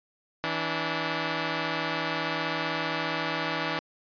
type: tone pair together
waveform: 5% pulse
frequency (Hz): 162.76 / 290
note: E3 / D4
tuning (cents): -22 / -22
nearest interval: minor seventh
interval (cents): 1000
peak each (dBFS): -19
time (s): 0.44-3.79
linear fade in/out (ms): 0
effects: resampled to 11025 Hz